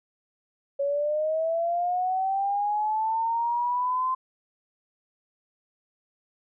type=linear sweep; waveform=sine; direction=up; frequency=554.4 to 1040 Hz; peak=-23 dBFS; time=0.79-4.15 s; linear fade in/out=10 ms; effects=none